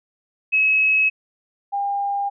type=tone pair in turn; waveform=sine; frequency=2569 / 802.7 Hz; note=E7 / G5; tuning=-45 / +41 cents; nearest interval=octave + minor sixth; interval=2014 cents; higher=first; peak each=-14 / -20 dBFS; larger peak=first; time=0.52-1.1 / 1.72-2.3 s; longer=neither; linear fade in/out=20 ms; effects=none